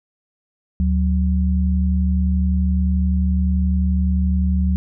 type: tone pair together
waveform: sine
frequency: 73.42 / 185 Hz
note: D2 / F#3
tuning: 0 / 0 cents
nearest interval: octave + major third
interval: 1600 cents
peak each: -16 / -20 dBFS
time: 0.8-4.76 s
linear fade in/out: 0 ms
effects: none